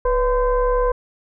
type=tone with frequency modulation; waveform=sine; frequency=493.9 Hz; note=B4; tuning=in tune; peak=-15 dBFS; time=0.05-0.92 s; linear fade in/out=5 ms; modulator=529 Hz; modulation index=0.96; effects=none